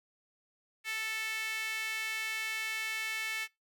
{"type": "tone with high-pass filter", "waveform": "sawtooth", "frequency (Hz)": 440, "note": "A4", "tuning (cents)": 0, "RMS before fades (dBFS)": -36, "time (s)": [0.84, 3.48], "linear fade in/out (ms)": 50, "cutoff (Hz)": 2100, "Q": 3.6, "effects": ["noise-tail reverb RT60 0.2 s tail -23 dB re dry"]}